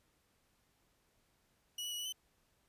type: tone with pitch steps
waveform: sawtooth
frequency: 2927 / 2948 / 2914 / 2951 / 3043 Hz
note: F#7 / F#7 / F#7 / F#7 / F#7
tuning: -19 / -7 / -27 / -5 / +48 cents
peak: -36 dBFS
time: 1.78-2.125 s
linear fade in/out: 5 ms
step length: 69 ms
effects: pink hiss -75 dBFS RMS until 2.68 s + resampled to 32000 Hz